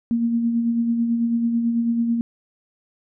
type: tone with tremolo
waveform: sine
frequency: 233.1 Hz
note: A#3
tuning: in tune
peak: -16 dBFS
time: 0.11-2.21 s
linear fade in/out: 0 ms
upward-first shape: sine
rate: 9.1 Hz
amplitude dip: 40%
effects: none